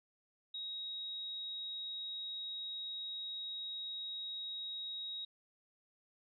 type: tone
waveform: sine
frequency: 3793 Hz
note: A#7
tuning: 29 cents sharp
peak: -40 dBFS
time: 0.54-5.25 s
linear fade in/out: 5 ms
effects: none